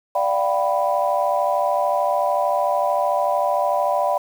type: chord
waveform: sine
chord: G dominant seventh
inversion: second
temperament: equal with one note detuned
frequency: 587.3 / 698.5 / 771.9 / 987.8 Hz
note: D5 / F5 / G5 / B5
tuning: 0 / 0 / -27 / 0 cents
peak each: -21 / -23 / -23 / -23 dBFS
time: 0.15-4.18 s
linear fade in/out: 5 ms
effects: tanh soft clip ceiling -6 dBFS + 7-bit